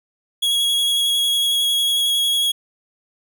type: tone with vibrato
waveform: 45% pulse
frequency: 3322 Hz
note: G#7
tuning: in tune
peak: -16 dBFS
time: 0.42-2.52 s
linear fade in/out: 10 ms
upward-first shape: square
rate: 11 Hz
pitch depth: 11 cents each way
effects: none